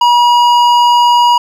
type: tone with hard clipping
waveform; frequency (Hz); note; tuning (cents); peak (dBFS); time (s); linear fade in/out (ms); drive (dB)
sine; 962; B5; -46; -7; 0.01-1.38; 5; 10
effects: none